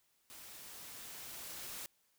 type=noise with level ramp; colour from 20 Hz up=white; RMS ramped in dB=-53 to -45 dBFS; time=0.3-1.86 s; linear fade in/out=0 ms; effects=white hiss -75 dBFS RMS until 2.18 s